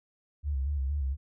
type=tone with vibrato; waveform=sine; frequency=69.8 Hz; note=C#2; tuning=13 cents sharp; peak=-27 dBFS; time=0.43-1.17 s; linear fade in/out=50 ms; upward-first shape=square; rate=4.3 Hz; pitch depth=75 cents each way; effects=none